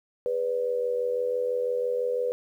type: tone with amplitude modulation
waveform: sine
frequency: 493.3 Hz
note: B4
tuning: 2 cents flat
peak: -21 dBFS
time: 0.26-2.32 s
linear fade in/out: 0 ms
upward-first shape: sine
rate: 86 Hz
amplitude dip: 70%
effects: 10-bit